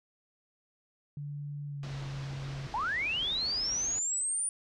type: tone with pitch glide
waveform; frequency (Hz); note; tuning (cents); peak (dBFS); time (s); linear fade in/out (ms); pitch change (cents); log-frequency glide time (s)
sine; 144.9 to 137.24; D3 to C#3; -23 to -17; -36; 1.17-2.67; 2; -94; 1.67-1.96
type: low-pass noise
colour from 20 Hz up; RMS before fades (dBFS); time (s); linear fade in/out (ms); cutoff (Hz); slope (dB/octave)
pink; -46; 1.83-3.99; 2; 5700; 24
type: linear sweep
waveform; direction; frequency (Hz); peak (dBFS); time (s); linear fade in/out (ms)
sine; up; 804 to 9470; -29; 2.74-4.49; 2
effects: none